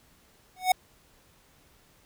square tone with exponential growth, 740 Hz, F#5, in tune, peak -16 dBFS, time 0.56-0.72 s, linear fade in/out 5 ms, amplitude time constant 33 ms, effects pink hiss -61 dBFS RMS until 2.05 s

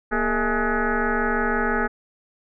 sine tone with frequency modulation, 622 Hz, D#5, 1 cent flat, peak -19 dBFS, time 0.11-1.88 s, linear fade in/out 20 ms, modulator 215 Hz, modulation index 5.2, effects none

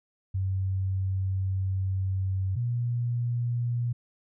sine tone pair in turn, 95.2 / 119.94 Hz, F#2 / A#2, +50 / +50 cents, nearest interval major third, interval 400 cents, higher second, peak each -25 dBFS, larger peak neither, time 0.34-2.56 / 2.56-3.93 s, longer first, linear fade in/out 10 ms, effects none

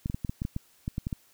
clicks, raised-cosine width 5 ms, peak -18 dBFS, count 12, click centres 0.059 / 0.099 / 0.145 / 0.248 / 0.295 / 0.419 / 0.451 / 0.564 / 0.879 / 0.981 / 1.069 / 1.128 s, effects white hiss -62 dBFS RMS until 1.33 s

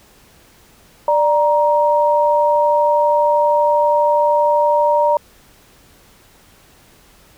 sine tone pair together, 591 / 939.5 Hz, D5 / A#5, +11 / +13 cents, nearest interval minor sixth, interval 802 cents, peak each -14 dBFS, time 1.08-5.17 s, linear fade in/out 2 ms, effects pink hiss -49 dBFS RMS until 7.37 s

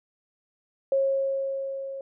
sine tone with level ramp, 543 Hz, C#5, 36 cents flat, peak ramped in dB -19 to -33 dBFS, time 0.92-2.01 s, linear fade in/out 2 ms, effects none

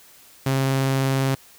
sawtooth tone with vibrato, 134.4 Hz, C3, 47 cents sharp, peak -15 dBFS, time 0.46-1.35 s, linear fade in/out 5 ms, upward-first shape triangle, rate 20 Hz, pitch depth 22 cents each way, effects white hiss -50 dBFS RMS until 1.58 s

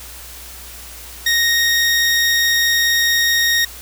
20% pulse tone, 1864.7 Hz, A#6, in tune, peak -8 dBFS, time 1.26-3.65 s, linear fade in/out 5 ms, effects added 60 Hz sine -39 dBFS peak until 3.81 s + white hiss -36 dBFS RMS until 3.81 s

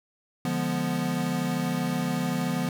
square chord, D diminished seventh, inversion none, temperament equal, 146.83 / 174.61 / 207.7 / 246.9 Hz, D3 / F3 / Ab3 / Cb4, 0 / 0 / 0 / 0 cents, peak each -34 / -30 / -36 / -30 dBFS, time 0.45-2.69 s, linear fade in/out 2 ms, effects none

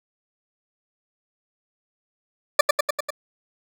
20% pulse tone with echo, 587.3 Hz, D5, in tune, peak -5 dBFS, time 2.59-2.61 s, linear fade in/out 5 ms, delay 99 ms, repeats 5, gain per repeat -3 dB, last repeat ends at 3.105 s, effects none

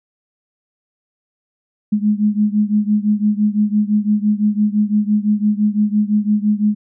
sine beating tone pair, 207.7 / 213.6 Hz, G#3 / G#3, 0 / +49 cents, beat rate 5.9 Hz, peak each -15 / -17 dBFS, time 1.92-6.75 s, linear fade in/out 10 ms, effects none

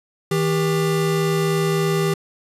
square tone pair together, 160.1 / 396.7 Hz, D#3 / G4, +50 / +21 cents, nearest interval octave + major third, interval 1571 cents, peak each -21 dBFS, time 0.31-2.14 s, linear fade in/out 5 ms, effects resampled to 32000 Hz

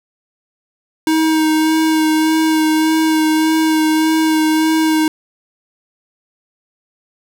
square tone with vibrato, 315.4 Hz, D#4, 24 cents sharp, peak -12 dBFS, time 1.07-5.08 s, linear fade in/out 2 ms, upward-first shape sine, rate 1.7 Hz, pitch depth 16 cents each way, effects none

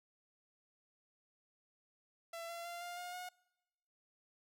sawtooth tone with pitch steps, 671 / 681.2 / 691.5 / 701.9 / 712.5 / 723.3 Hz, E5 / F5 / F5 / F5 / F5 / F#5, +31 / -43 / -17 / +9 / +34 / -39 cents, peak -40 dBFS, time 2.33-3.29 s, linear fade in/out 5 ms, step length 160 ms, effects noise-tail reverb RT60 1.0 s tail -24 dB re dry

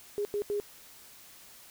sine tone bursts at uneven times, 411 Hz, G#4, 18 cents flat, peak -28 dBFS, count 3, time 0.18-0.25 / 0.34-0.42 / 0.5-0.6 s, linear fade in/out 0 ms, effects white hiss -53 dBFS RMS until 1.7 s

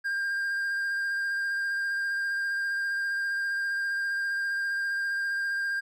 triangle tone with vibrato, 1600 Hz, G6, 35 cents sharp, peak -25 dBFS, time 0.04-5.81 s, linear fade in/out 20 ms, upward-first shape sine, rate 15 Hz, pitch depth 14 cents each way, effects none

